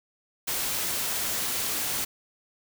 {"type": "noise", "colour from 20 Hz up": "white", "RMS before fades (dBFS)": -29, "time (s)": [0.47, 2.05], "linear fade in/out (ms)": 10, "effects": []}